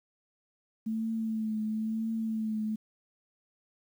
sine tone with vibrato, 220 Hz, A3, in tune, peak -29 dBFS, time 0.86-2.76 s, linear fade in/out 10 ms, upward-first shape triangle, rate 0.99 Hz, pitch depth 39 cents each way, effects 10-bit

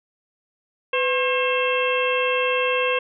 harmonic tone with a mistuned harmonic, 536 Hz, C5, 42 cents sharp, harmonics 1 / 2 / 3 / 4 / 5 / 6, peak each -22 / -26 / -30 / -31 / -24 / -32 dBFS, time 0.93-2.99 s, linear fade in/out 5 ms, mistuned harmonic 1, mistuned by -110 cents, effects none

